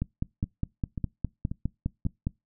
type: two click trains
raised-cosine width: 5 ms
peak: -15 / -20 dBFS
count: 12 / 4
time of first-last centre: 0.02-2.269 / 0.44-2.053 s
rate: 4.89 / 1.86 Hz
effects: noise-tail reverb RT60 0.2 s tail -24 dB re dry